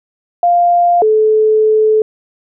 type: tone pair in turn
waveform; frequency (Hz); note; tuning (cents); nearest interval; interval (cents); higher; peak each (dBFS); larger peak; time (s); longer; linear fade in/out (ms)
sine; 698.5 / 433.2; F5 / A4; 0 / -27; minor sixth; 827; first; -7; neither; 0.43-1.02 / 1.02-2.02; second; 2
effects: none